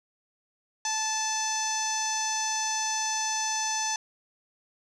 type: tone with low-pass filter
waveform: sawtooth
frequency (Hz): 874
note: A5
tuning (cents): -12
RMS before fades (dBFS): -29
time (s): 0.85-3.96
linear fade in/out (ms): 2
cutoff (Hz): 6100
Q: 7.9
effects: none